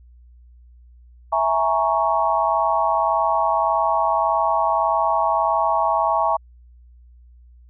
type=chord; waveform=sine; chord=A# half-diminished seventh; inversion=second; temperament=equal; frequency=659.3 / 830.6 / 932.3 / 1108.7 Hz; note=E5 / G#5 / A#5 / C#6; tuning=0 / 0 / 0 / 0 cents; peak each=-22 dBFS; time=1.32-6.37 s; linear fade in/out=10 ms; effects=added 60 Hz sine -45 dBFS peak until 7.69 s